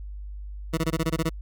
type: tone bursts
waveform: 20% pulse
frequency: 161.9 Hz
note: E3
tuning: 31 cents flat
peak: -17 dBFS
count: 9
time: 0.73-1.295 s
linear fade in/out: 10 ms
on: 45 ms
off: 20 ms
effects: added 50 Hz sine -34 dBFS peak until 1.41 s